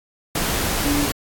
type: tone in noise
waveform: sine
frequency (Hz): 288.4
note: D4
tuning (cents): -31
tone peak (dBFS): -20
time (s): 0.85-1.06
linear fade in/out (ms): 5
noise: pink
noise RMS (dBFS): -22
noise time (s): 0.35-1.12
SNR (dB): -1
effects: AAC 64 kbps